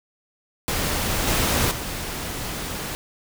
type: noise with level steps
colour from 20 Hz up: pink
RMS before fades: -24 / -21 / -30 dBFS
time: 0.68-2.95 s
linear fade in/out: 0 ms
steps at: 1.27 / 1.71 s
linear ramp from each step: 5 ms
effects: none